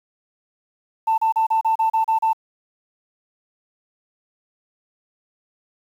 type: tone bursts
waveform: sine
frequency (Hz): 890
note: A5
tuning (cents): +20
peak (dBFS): -14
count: 9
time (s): 1.07-2.332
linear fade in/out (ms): 10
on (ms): 110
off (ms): 34
effects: tanh soft clip ceiling -12 dBFS + 8-bit